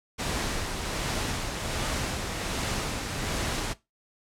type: noise with tremolo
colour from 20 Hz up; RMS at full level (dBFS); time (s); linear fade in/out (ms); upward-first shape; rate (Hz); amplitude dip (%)
pink; -29; 0.18-3.74; 20; sine; 1.3; 35
effects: noise-tail reverb RT60 0.2 s tail -18 dB re dry + low-pass 9000 Hz 12 dB/octave